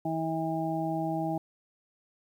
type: harmonic tone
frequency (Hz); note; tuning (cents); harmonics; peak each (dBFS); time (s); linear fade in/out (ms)
161.5; E3; -35; 1 / 2 / 4 / 5; -34 / -32 / -35 / -34; 0.05-1.38; 5
effects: 10-bit